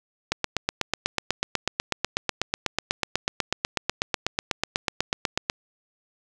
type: click train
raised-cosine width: 0.2 ms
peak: -5 dBFS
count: 43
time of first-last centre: 0.32-5.499 s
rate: 8.11 Hz
effects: none